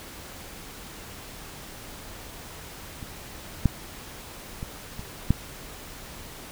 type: clicks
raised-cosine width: 5 ms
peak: -27 / -6 / -20 / -24 / -6 dBFS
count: 5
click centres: 3.028 / 3.657 / 4.629 / 4.994 / 5.306 s
effects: pink hiss -42 dBFS RMS until 6.51 s